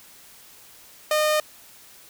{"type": "tone", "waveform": "sawtooth", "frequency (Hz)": 611, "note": "D#5", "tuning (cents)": -32, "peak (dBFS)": -15, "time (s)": [1.11, 1.4], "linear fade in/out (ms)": 2, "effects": ["white hiss -49 dBFS RMS until 2.09 s"]}